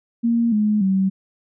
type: tone with pitch steps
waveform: sine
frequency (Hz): 233.1 / 211.3 / 191.54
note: A#3 / G#3 / G3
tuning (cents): 0 / +30 / -40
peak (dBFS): -15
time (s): 0.23-1.1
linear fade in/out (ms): 20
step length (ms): 290
effects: none